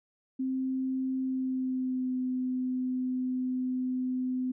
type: tone with pitch glide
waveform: sine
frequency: 261.6 to 254.9 Hz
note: C4 to C4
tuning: 0 to -45 cents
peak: -28 dBFS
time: 0.39-4.52 s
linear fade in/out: 10 ms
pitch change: -45 cents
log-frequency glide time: 1.2-2.15 s
effects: none